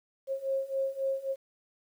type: beating tone pair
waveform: sine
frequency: 537 / 540.7 Hz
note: C5 / C#5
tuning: +45 / -43 cents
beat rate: 3.7 Hz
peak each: -33 / -31 dBFS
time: 0.27-1.36 s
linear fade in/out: 50 ms
effects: 10-bit